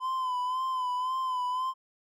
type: tone with vibrato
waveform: triangle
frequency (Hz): 1018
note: C6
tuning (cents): -48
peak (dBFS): -26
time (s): 0-1.74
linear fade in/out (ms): 50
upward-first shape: sine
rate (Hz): 1.9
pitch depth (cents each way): 47
effects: none